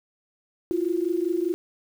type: tone pair together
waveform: sine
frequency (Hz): 334.9 / 359.9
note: E4 / F#4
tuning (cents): +27 / -48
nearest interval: minor second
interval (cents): 125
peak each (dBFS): -25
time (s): 0.71-1.54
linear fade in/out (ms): 0
effects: 8-bit